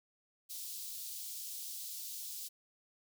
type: high-pass noise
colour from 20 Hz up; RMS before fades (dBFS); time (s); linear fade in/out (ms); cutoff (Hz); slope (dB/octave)
white; -44; 0.49-2.49; 20; 3700; 24
effects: none